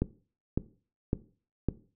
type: click train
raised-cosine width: 3 ms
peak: -13 dBFS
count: 4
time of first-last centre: 0.02-1.687 s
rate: 1.8 Hz
effects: noise-tail reverb RT60 0.4 s tail -17 dB re dry